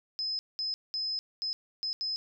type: tone bursts at uneven times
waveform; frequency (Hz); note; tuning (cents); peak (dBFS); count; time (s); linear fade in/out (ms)
sine; 5100; D#8; +42; -30; 6; 0.19-0.39 / 0.59-0.74 / 0.94-1.19 / 1.42-1.53 / 1.83-1.93 / 2.01-2.16; 0
effects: none